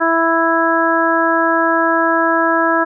harmonic tone, 330 Hz, E4, 2 cents sharp, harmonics 1 / 2 / 3 / 4 / 5, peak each -18 / -18 / -18 / -18 / -18 dBFS, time 0-2.85 s, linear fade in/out 20 ms, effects none

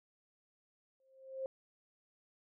sine tone with exponential growth, 530 Hz, C5, 22 cents sharp, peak -34 dBFS, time 1-1.46 s, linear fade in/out 1 ms, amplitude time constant 100 ms, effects none

